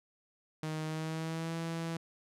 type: tone with pitch glide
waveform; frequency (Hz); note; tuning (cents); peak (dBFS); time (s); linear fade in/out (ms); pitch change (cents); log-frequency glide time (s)
sawtooth; 156.3 to 165.31; D#3 to E3; +8 to +5; -31; 0.63-1.97; 2; +97; 0.85-1.55
effects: low-pass 10000 Hz 12 dB/octave